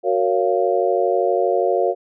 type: chord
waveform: sine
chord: Gb major seventh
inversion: none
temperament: just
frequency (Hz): 370 / 462.5 / 555 / 693.7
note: Gb4 / Bb4 / Db5 / F5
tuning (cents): 0 / -14 / +2 / -12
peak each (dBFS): -21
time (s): 0.03-1.95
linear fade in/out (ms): 50
effects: none